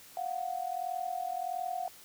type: tone pair together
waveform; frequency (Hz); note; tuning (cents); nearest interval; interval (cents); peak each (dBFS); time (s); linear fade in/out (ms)
sine; 698.5 / 740; F5 / F#5; 0 / 0; minor second; 100; -36 / -35; 0.17-1.88; 2
effects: white hiss -54 dBFS RMS until 2.04 s